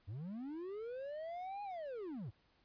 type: linear two-way sweep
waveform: triangle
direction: up then down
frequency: 87.9 to 830.6 to 87.9 Hz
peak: -40 dBFS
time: 0.07-2.31 s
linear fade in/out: 20 ms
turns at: 1.63 s
effects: pink hiss -73 dBFS RMS until 2.64 s + resampled to 11025 Hz